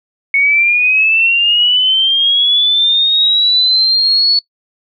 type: linear sweep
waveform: sine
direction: up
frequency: 2207 to 4432 Hz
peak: -8 dBFS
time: 0.34-4.39 s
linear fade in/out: 2 ms
effects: noise-tail reverb RT60 0.1 s tail -21 dB re dry